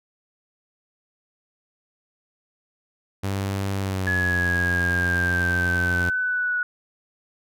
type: tone with pitch glide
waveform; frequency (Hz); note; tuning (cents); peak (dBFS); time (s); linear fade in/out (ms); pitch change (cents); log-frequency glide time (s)
sawtooth; 98 to 88.32; G2 to F2; 0 to +20; -20; 3.23-6.1; 10; -180; 3.79-4.39
type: exponential sweep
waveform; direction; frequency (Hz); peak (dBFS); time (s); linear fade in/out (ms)
sine; down; 1697 to 1464; -21; 4.07-6.63; 2
effects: none